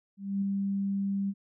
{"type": "tone with ADSR envelope", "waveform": "sine", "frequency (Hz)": 197.5, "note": "G3", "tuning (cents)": 13, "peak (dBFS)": -25, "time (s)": [0.17, 1.34], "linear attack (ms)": 250, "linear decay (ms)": 3, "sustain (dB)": -2, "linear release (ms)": 49, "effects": []}